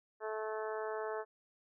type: harmonic tone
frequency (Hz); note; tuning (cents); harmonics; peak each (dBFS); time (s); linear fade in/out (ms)
217.3; A3; -21; 2 / 3 / 4 / 5 / 6 / 7 / 8; -39 / -43 / -45 / -47 / -49 / -50 / -51; 0.2-1.25; 50
effects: none

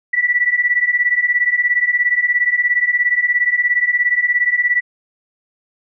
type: beating tone pair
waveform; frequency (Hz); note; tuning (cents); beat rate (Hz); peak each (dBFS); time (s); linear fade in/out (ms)
sine; 1946 / 1963; B6 / B6; -26 / -11; 17; -17 / -15; 0.13-4.81; 10
effects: none

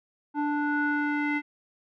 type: tone with low-pass filter sweep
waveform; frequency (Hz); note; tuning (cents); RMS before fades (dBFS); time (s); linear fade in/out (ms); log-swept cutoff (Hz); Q
square; 293.7; D4; 0; -27; 0.34-1.42; 50; 1100 to 2100; 5.3
effects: none

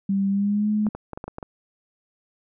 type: tone with pitch glide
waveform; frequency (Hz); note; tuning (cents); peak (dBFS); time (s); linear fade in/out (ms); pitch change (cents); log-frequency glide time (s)
sine; 196.4 to 211.7; G3 to G#3; +4 to +33; -19; 0.09-0.89; 5; +129; 0.29-0.69
type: clicks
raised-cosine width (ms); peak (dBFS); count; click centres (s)
1; -19; 8; 0.867 / 0.95 / 1.133 / 1.175 / 1.241 / 1.28 / 1.384 / 1.428
effects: none

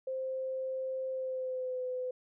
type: tone with pitch glide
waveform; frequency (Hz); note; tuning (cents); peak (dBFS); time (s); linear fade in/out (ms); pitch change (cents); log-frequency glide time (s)
sine; 523.3 to 506.1; C5 to B4; 0 to +42; -33; 0.07-2.11; 5; -58; 1.1-1.83
effects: none

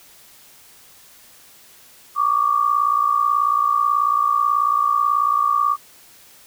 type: tone pair together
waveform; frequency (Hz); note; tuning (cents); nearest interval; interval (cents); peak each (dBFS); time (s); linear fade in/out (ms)
sine; 1132.7 / 1191; C#6 / D6; +37 / +24; minor second; 87; -18; 2.15-5.77; 50
effects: white hiss -48 dBFS RMS until 6.46 s

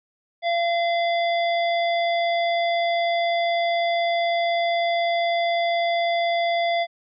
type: harmonic tone with a mistuned harmonic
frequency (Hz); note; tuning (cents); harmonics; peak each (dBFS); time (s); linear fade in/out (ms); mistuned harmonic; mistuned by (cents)
684; F5; -36; 1 / 3 / 5 / 7; -20 / -28 / -32 / -40; 0.42-6.87; 50; 5; +15
effects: none

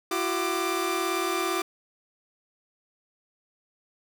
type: tone cluster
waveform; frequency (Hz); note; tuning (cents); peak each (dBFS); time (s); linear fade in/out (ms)
sawtooth; 339.1 / 376.8 / 1189; E4 / F#4 / D6; +49 / +32 / +21; -26; 0.11-1.62; 5
effects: none

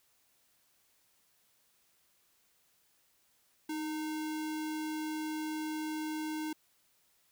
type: tone with sample-and-hold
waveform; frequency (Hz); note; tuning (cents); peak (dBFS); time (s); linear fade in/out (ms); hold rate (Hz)
sine; 311.1; D#4; 0; -34; 3.69-6.53; 5; 1225
effects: white hiss -71 dBFS RMS until 7.31 s

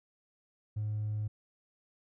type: tone with hard clipping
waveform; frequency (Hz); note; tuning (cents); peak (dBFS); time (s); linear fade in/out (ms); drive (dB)
sine; 106.2; G#2; +39; -32; 0.76-1.28; 10; 1
effects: none

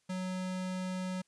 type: tone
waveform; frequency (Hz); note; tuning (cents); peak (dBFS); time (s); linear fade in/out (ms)
square; 185; F#3; 0; -35; 0.09-1.22; 10
effects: white hiss -75 dBFS RMS until 1.27 s + resampled to 22050 Hz

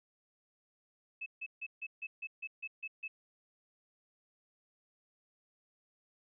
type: tone bursts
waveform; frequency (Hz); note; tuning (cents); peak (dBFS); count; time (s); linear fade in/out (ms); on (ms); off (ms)
sine; 2602; E7; -23; -38; 10; 1.21-3.08; 10; 52; 150
effects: none

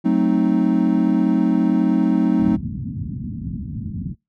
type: chord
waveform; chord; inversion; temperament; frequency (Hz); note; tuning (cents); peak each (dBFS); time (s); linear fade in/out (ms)
triangle; F# diminished seventh; none; equal; 185 / 220 / 261.6 / 311.1; F#3 / A3 / C4 / Eb4; 0 / 0 / 0 / 0; -18; 0.04-2.57; 20
type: low-pass noise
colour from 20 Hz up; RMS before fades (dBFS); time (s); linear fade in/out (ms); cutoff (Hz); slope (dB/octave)
white; -27; 2.38-4.15; 20; 240; 48
effects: noise-tail reverb RT60 0.2 s tail -25 dB re dry + high-pass 60 Hz 12 dB/octave

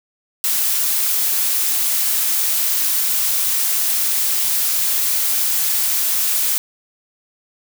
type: noise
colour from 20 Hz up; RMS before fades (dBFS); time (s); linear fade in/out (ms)
blue; -18; 0.44-6.58; 0
effects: none

